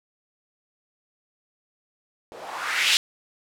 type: noise with low-pass filter sweep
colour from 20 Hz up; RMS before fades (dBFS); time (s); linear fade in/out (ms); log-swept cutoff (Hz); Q
violet; -25; 2.32-2.97; 0; 470 to 3600; 2.5
effects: none